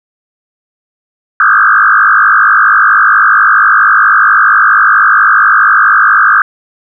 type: tone with frequency modulation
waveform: sine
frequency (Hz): 1400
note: F6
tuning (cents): +4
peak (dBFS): -3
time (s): 1.4-6.42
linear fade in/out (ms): 2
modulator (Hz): 52.2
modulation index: 4.3
effects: none